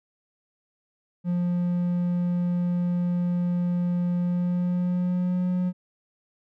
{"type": "tone with pitch glide", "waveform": "triangle", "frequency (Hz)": [176.2, 180.84], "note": ["F3", "F#3"], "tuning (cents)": [16, -39], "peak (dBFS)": -20, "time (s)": [1.24, 5.73], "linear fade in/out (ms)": 50, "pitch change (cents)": 45, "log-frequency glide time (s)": [4.18, 5.46], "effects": []}